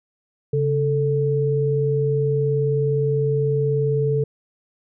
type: tone pair together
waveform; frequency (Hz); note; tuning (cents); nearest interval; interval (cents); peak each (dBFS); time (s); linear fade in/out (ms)
sine; 138.72 / 440.4; C#3 / A4; +2 / +2; octave + minor sixth; 2000; -20; 0.53-4.24; 5
effects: none